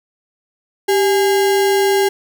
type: tone with sample-and-hold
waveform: sine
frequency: 392 Hz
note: G4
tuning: in tune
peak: -11 dBFS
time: 0.88-2.09 s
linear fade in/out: 10 ms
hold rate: 1225 Hz
effects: none